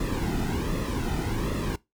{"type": "noise with flanger", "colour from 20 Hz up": "brown", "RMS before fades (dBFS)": -28, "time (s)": [0, 1.76], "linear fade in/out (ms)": 5, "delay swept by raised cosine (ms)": [1.3, 1.82], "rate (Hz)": 1.3, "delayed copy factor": -0.7, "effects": ["noise-tail reverb RT60 0.2 s tail -21 dB re dry"]}